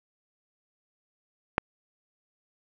click, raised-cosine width 0.5 ms, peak -6 dBFS, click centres 1.581 s, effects none

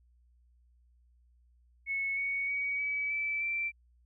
sine tone with pitch steps, 2200 / 2228 / 2257 / 2285 / 2315 / 2344 Hz, C#7 / C#7 / C#7 / D7 / D7 / D7, -14 / +8 / +31 / -48 / -25 / -4 cents, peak -30 dBFS, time 1.86-3.72 s, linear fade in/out 50 ms, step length 310 ms, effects added 60 Hz sine -62 dBFS peak until 4.05 s

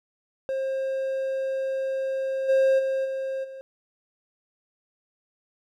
triangle tone with level steps, 533 Hz, C5, 32 cents sharp, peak -23 / -15 / -21 / -25 / -35 dBFS, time 0.49-3.61 s, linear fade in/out 0 ms, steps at 2.48 / 2.78 / 3.04 / 3.43 s, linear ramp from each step 20 ms, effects none

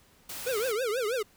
white noise, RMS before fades -39 dBFS, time 0.29-0.72 s, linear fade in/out 5 ms
square tone with vibrato, 466.2 Hz, A#4, in tune, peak -28 dBFS, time 0.46-1.23 s, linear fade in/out 10 ms, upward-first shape triangle, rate 6.2 Hz, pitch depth 270 cents each way
effects pink hiss -61 dBFS RMS until 1.36 s

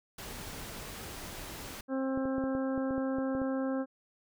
pink noise, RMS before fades -43 dBFS, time 0.18-1.81 s, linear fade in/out 5 ms
harmonic tone, 265.5 Hz, C4, 25 cents sharp, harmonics 1 / 2 / 3 / 4 / 5 / 6, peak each -31 / -35 / -45 / -47 / -46 / -48 dBFS, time 1.88-3.86 s, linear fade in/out 50 ms
clicks, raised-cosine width 2 ms, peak -27 dBFS, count 11, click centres 2.175 / 2.255 / 2.382 / 2.439 / 2.551 / 2.778 / 2.908 / 2.98 / 3.185 / 3.351 / 3.417 s
effects none

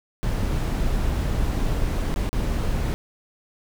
brown noise with dropouts, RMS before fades -23 dBFS, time 0.23-2.94 s, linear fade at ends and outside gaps 0 ms, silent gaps 2.141-2.161 / 2.292-2.33 s, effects none

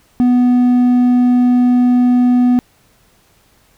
sine tone with hard clipping, 246.9 Hz, B3, in tune, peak -9 dBFS, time 0.2-2.59 s, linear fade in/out 0 ms, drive 3 dB, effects pink hiss -53 dBFS RMS until 3.77 s

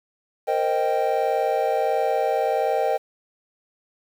triangle chord, C minor seventh, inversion third, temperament equal with one note detuned, 461.9 / 523.3 / 622.3 / 784 Hz, Bb4 / C5 / Eb5 / G5, -16 / 0 / 0 / 0 cents, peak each -24 / -24 / -23 / -22 dBFS, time 0.47-2.98 s, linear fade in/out 20 ms, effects 8-bit

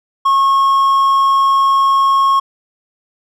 triangle tone, 1090 Hz, C#6, 29 cents flat, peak -7 dBFS, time 0.25-2.4 s, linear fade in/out 10 ms, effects none

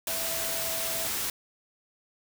sine tone in noise, 659.3 Hz, E5, in tune, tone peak -38 dBFS, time 0.08-1.07 s, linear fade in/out 2 ms, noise white, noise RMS -31 dBFS, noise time 0.07-1.3 s, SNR -10 dB, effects none

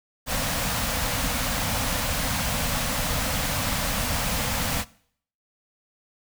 pink band-stop noise, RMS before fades -26 dBFS, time 0.26-4.85 s, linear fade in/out 50 ms, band 290 to 470 Hz, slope 96 dB/octave, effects noise-tail reverb RT60 0.6 s tail -21 dB re dry

